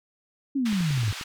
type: exponential sweep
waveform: sine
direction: down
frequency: 286.5 to 98 Hz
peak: -22 dBFS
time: 0.55-1.12 s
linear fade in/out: 10 ms
type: band-pass noise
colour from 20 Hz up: white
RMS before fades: -37 dBFS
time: 0.65-1.24 s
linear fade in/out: 10 ms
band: 1100 to 4100 Hz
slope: 12 dB/octave
type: clicks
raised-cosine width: 3 ms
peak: -27 dBFS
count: 8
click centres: 0.729 / 0.807 / 0.907 / 0.977 / 1.033 / 1.08 / 1.127 / 1.212 s
effects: none